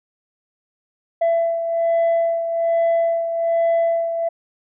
sine beating tone pair, 669 / 670.2 Hz, E5 / E5, +25 / +29 cents, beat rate 1.2 Hz, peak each -15 / -22 dBFS, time 1.21-4.29 s, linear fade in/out 10 ms, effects tanh soft clip ceiling -13 dBFS

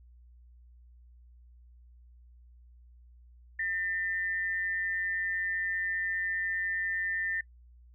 sine tone pair together, 1802.5 / 1988 Hz, A6 / B6, +41 / +11 cents, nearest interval major second, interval 170 cents, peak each -30 / -38 dBFS, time 3.59-7.41 s, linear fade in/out 5 ms, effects noise-tail reverb RT60 0.1 s tail -25 dB re dry + added 60 Hz sine -53 dBFS peak until 7.94 s

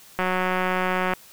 click train, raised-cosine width 0.5 ms, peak -9 dBFS, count 175, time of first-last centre 0.19-1.136 s, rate 184 Hz, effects white hiss -49 dBFS RMS until 1.32 s

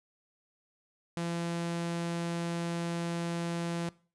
sawtooth tone, 170 Hz, F3, 46 cents flat, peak -28 dBFS, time 1.17-3.89 s, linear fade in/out 0 ms, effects noise-tail reverb RT60 0.4 s tail -21 dB re dry + resampled to 24000 Hz

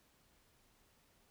silence, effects pink hiss -71 dBFS RMS until 1.3 s

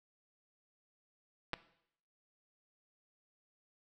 clicks, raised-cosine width 0.3 ms, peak -20 dBFS, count 2, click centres 1.533 / 1.539 s, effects noise-tail reverb RT60 0.7 s tail -17 dB re dry

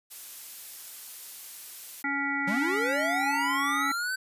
blue noise, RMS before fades -41 dBFS, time 0.1-2.03 s, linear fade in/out 20 ms
harmonic tone, 280 Hz, C#4, 18 cents sharp, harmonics 1 / 3 / 5 / 7 / 8, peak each -33 / -36 / -33 / -30 / -38 dBFS, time 2.04-3.92 s, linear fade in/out 5 ms
square linear sweep, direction up, 174.61 to 1551 Hz, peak -29 dBFS, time 2.47-4.16 s, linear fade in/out 10 ms
effects resampled to 32000 Hz

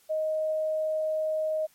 sine tone, 625 Hz, D#5, 8 cents sharp, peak -25 dBFS, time 0.09-1.67 s, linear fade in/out 20 ms, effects white hiss -62 dBFS RMS until 1.74 s + MP3 64 kbps

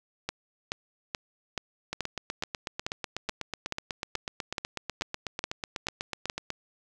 two click trains, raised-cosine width 0.2 ms, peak -13 / -15 dBFS, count 15 / 38, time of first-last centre 0.29-6.299 / 1.93-6.504 s, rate 2.33 / 8.09 Hz, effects none

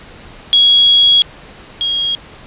sine tone pair in turn, 3322 / 3271 Hz, G#7 / G#7, 0 / -27 cents, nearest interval unison, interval 27 cents, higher first, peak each -5 / -13 dBFS, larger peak first, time 0.53-1.22 / 1.81-2.15 s, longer first, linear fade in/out 0 ms, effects pink hiss -37 dBFS RMS until 2.46 s + resampled to 8000 Hz

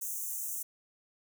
white high-pass noise, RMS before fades -37 dBFS, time 0.01-0.63 s, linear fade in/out 10 ms, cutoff 6000 Hz, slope 96 dB/octave, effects none

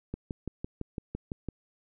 click train, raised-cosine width 3 ms, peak -21 dBFS, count 9, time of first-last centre 0.14-1.487 s, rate 5.94 Hz, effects none

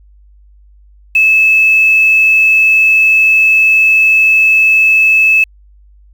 sine tone with quantisation, 2607 Hz, E7, 20 cents flat, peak -5 dBFS, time 1.15-5.44 s, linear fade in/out 5 ms, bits 5, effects added 50 Hz sine -40 dBFS peak until 6.13 s

